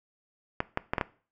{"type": "clicks", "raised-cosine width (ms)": 0.5, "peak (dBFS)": -11, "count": 5, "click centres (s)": [0.604, 0.774, 0.935, 0.982, 1.012], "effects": ["noise-tail reverb RT60 0.4 s tail -19 dB re dry"]}